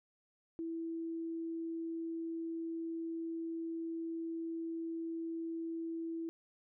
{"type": "tone", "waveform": "sine", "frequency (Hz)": 329.6, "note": "E4", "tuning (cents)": 0, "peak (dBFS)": -37, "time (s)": [0.59, 6.29], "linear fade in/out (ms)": 0, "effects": []}